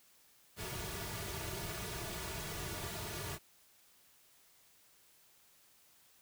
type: noise with comb filter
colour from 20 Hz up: pink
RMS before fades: -42 dBFS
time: 0.56-3.39 s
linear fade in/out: 50 ms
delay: 3.8 ms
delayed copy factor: -0.85
effects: white hiss -66 dBFS RMS until 6.21 s